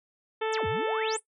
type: harmonic tone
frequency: 440.2 Hz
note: A4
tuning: 1 cent sharp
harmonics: 1 / 2 / 3 / 4 / 5 / 6 / 7 / 8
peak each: -27 / -33 / -37 / -39 / -41 / -43 / -44 / -45 dBFS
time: 0.41-1.17 s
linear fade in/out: 10 ms
type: exponential two-way sweep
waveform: sine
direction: down then up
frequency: 10700 to 80.4 to 10610 Hz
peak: -34 dBFS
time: 0.52-1.2 s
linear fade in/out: 20 ms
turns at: 0.67 s
effects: noise-tail reverb RT60 0.1 s tail -17 dB re dry